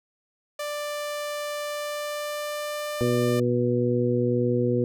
sawtooth tone with pitch glide, 590 to 595.5 Hz, D5 to D5, +8 to +24 cents, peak -25 dBFS, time 0.59-3.4 s, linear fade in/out 5 ms, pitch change +16 cents, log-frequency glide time 1.66-3.03 s
harmonic tone, 122 Hz, B2, 21 cents flat, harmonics 1 / 2 / 3 / 4, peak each -26 / -26 / -26 / -26 dBFS, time 3.01-4.84 s, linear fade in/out 0 ms
effects none

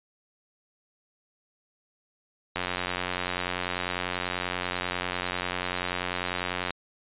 click train, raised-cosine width 0.3 ms, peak -12 dBFS, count 375, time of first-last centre 2.56-6.706 s, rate 90.2 Hz, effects resampled to 8000 Hz

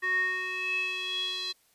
square tone with band-pass filter sweep, 370 Hz, F#4, in tune, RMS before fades -31 dBFS, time 0.02-1.53 s, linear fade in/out 20 ms, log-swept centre 1700 to 4000 Hz, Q 8.4, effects white hiss -66 dBFS RMS until 1.74 s + resampled to 32000 Hz

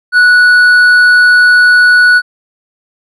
sine tone with hard clipping, 1472 Hz, F#6, 9 cents flat, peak -4 dBFS, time 0.12-2.22 s, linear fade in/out 50 ms, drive 4 dB, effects resampled to 32000 Hz

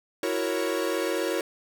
45% pulse chord, F# dominant seventh, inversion third, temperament equal, 329.6 / 370 / 466.2 / 554.4 Hz, E4 / F#4 / A#4 / C#5, 0 / 0 / 0 / 0 cents, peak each -31 dBFS, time 0.23-1.41 s, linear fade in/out 2 ms, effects none

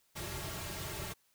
pink noise with comb filter, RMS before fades -41 dBFS, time 0.15-1.14 s, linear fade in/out 20 ms, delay 4 ms, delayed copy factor -0.95, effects white hiss -72 dBFS RMS until 1.34 s

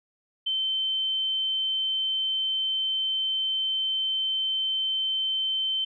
sine tone, 3090 Hz, G7, 26 cents flat, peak -24 dBFS, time 0.46-5.85 s, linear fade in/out 10 ms, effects none

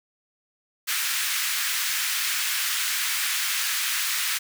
pink high-pass noise, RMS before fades -26 dBFS, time 0.87-4.39 s, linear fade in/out 20 ms, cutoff 1500 Hz, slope 24 dB/octave, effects none

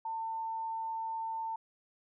sine tone, 898 Hz, A5, 35 cents sharp, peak -34 dBFS, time 0.05-1.56 s, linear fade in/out 5 ms, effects none

